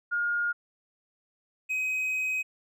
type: tone pair in turn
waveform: sine / triangle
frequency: 1422 / 2525 Hz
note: F6 / D#7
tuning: +31 / +25 cents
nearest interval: minor seventh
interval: 994 cents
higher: second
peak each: -25 dBFS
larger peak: neither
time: 0.11-0.53 / 1.69-2.43 s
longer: second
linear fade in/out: 20 ms
effects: none